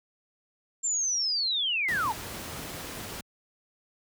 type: linear sweep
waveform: sine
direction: down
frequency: 7390 to 784 Hz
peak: -25 dBFS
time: 0.83-2.13 s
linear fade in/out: 20 ms
type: noise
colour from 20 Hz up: pink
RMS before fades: -38 dBFS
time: 1.88-3.21 s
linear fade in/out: 5 ms
effects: high-pass 60 Hz 12 dB/octave